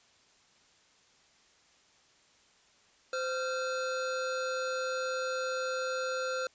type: tone pair together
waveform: square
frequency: 517 / 1380.2 Hz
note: C5 / F6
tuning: -21 / -21 cents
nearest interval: octave + perfect fourth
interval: 1700 cents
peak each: -34 / -36 dBFS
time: 3.13-6.47 s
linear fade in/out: 2 ms
effects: white hiss -64 dBFS RMS until 6.54 s + resampled to 16000 Hz